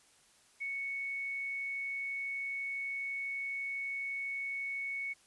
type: tone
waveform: sine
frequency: 2217 Hz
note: C#7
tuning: in tune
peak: -35 dBFS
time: 0.6-5.14 s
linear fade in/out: 20 ms
effects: white hiss -65 dBFS RMS until 5.26 s + resampled to 24000 Hz